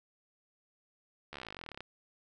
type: slowing click train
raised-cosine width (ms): 0.3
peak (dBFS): -27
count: 24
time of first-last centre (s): 1.33-1.806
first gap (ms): 13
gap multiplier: 1.04
effects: none